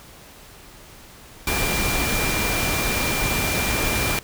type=tone in noise; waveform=sine; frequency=2379 Hz; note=D7; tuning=22 cents sharp; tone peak=-27 dBFS; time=1.47-4.19 s; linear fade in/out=2 ms; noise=pink; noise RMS=-23 dBFS; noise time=1.47-4.19 s; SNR=-7 dB; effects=pink hiss -45 dBFS RMS until 4.23 s